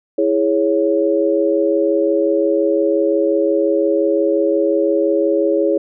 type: chord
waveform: sine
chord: C# minor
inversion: first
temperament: equal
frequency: 329.6 / 415.3 / 554.4 Hz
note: E4 / G#4 / C#5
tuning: 0 / 0 / 0 cents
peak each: -17 dBFS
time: 0.18-5.78 s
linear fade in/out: 5 ms
effects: none